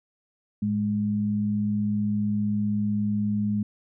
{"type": "tone pair together", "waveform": "sine", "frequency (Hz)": [107.95, 207.7], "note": ["A2", "G#3"], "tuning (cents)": [-33, 0], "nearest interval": "major seventh", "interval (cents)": 1133, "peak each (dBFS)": [-30, -23], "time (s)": [0.62, 3.63], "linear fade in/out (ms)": 5, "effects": []}